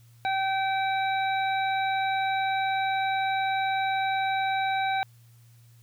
harmonic tone, 772 Hz, G5, 27 cents flat, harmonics 1 / 2 / 3 / 5, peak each -25 / -33 / -33 / -37 dBFS, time 0.25-5.03 s, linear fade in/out 0 ms, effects added 117 Hz sine -52 dBFS peak until 5.82 s + white hiss -64 dBFS RMS until 5.82 s

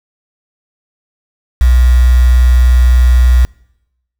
sine tone with quantisation, 61.74 Hz, B1, in tune, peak -4 dBFS, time 1.61-3.45 s, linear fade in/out 0 ms, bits 4, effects noise-tail reverb RT60 0.9 s tail -26 dB re dry

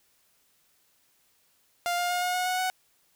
sawtooth tone with pitch steps, 700 / 706.9 / 713.9 / 720.9 / 728 / 735.2 / 742.5 Hz, F5 / F5 / F5 / F#5 / F#5 / F#5 / F#5, +4 / +21 / +38 / -45 / -28 / -11 / +6 cents, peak -22 dBFS, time 1.86-2.7 s, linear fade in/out 0 ms, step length 120 ms, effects white hiss -67 dBFS RMS until 3.15 s

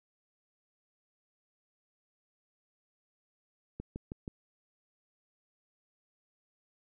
click train, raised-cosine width 3 ms, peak -26 dBFS, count 4, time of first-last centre 3.8-4.278 s, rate 6.27 Hz, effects none

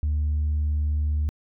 sine tone, 75.1 Hz, D2, 39 cents sharp, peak -19 dBFS, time 0.03-1.29 s, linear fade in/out 0 ms, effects tanh soft clip ceiling -19 dBFS

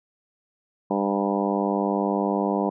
harmonic tone with a mistuned harmonic, 100 Hz, G2, 35 cents sharp, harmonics 2 / 3 / 4 / 5 / 6 / 7 / 8 / 9 / 10, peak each -26 / -28 / -29 / -30 / -31 / -31 / -32 / -33 / -33 dBFS, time 0.9-2.7 s, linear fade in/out 10 ms, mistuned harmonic 10, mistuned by -35 cents, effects none

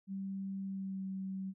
sine tone with pitch glide, 194.1 to 191.21 Hz, G3 to G3, -17 to -43 cents, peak -37 dBFS, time 0.07-1.54 s, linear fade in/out 50 ms, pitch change -26 cents, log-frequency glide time 0.64-1.05 s, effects none

